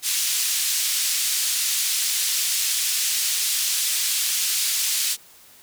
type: band-pass noise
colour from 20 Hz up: white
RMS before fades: -23 dBFS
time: 0.02-5.17 s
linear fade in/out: 50 ms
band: 3000 to 10000 Hz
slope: 12 dB/octave
effects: white hiss -50 dBFS RMS until 5.62 s